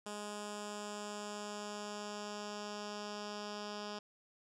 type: tone with low-pass filter sweep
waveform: 10% pulse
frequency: 207.7 Hz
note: G#3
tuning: in tune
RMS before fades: -44 dBFS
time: 0.06-3.99 s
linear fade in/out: 5 ms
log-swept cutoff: 8300 to 5200 Hz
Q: 2.4
effects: none